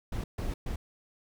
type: noise bursts at uneven times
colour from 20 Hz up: brown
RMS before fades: -33 dBFS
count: 3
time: 0.12-0.24 / 0.38-0.54 / 0.66-0.76 s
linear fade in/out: 5 ms
effects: none